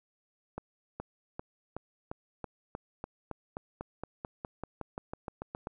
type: accelerating click train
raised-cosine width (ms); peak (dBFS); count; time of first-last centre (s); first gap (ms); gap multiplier
1; -23; 22; 0.58-5.671; 420; 0.94
effects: none